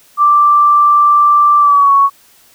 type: tone with pitch glide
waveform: sine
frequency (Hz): 1174.7 to 1112.6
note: D6 to C#6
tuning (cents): 0 to +6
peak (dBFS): -5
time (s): 0.17-2.1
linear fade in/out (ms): 50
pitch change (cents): -94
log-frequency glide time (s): 1.59-1.92
effects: white hiss -47 dBFS RMS until 2.54 s